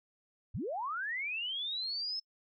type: linear sweep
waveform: sine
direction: up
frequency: 58.27 to 5274 Hz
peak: -34 dBFS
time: 0.54-2.2 s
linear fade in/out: 10 ms
effects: noise-tail reverb RT60 0.1 s tail -26 dB re dry